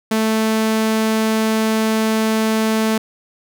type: tone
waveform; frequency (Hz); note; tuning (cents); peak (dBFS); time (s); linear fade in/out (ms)
sawtooth; 220; A3; 0; -11; 0.11-2.98; 5
effects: none